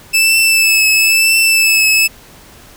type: tone with vibrato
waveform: sawtooth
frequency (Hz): 2628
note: E7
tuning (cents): -6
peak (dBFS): -5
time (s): 0.13-2.08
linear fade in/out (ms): 20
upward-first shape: triangle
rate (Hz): 1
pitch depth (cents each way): 31
effects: pink hiss -40 dBFS RMS until 2.76 s